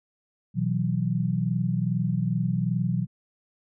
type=chord; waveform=sine; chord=B suspended fourth; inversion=none; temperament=equal with one note detuned; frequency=123.47 / 162.54 / 185 Hz; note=B2 / E3 / F#3; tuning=0 / -24 / 0 cents; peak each=-27 dBFS; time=0.54-3.07 s; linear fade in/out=50 ms; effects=none